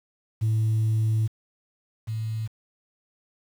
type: tone pair in turn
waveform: sine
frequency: 110 / 110.59 Hz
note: A2 / A2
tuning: 0 / +9 cents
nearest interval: unison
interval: 9 cents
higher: second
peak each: -18 / -26 dBFS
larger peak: first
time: 0.41-1.28 / 2.07-2.48 s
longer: first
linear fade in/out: 20 ms
effects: tanh soft clip ceiling -18 dBFS + 8-bit